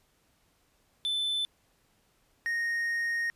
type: tone pair in turn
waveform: triangle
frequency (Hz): 3520 / 1859.6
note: A7 / A#6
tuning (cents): 0 / -5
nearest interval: major seventh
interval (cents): 1105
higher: first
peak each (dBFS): -26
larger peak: neither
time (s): 1.05-1.45 / 2.46-3.3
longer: second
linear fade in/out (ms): 0
effects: pink hiss -69 dBFS RMS until 3.35 s + resampled to 32000 Hz